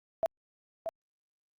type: tone with echo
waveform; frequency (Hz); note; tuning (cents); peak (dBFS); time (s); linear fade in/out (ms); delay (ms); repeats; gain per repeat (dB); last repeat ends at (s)
sine; 659.3; E5; 0; -24; 0.23-0.26; 0; 630; 1; -7; 0.89
effects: Opus 48 kbps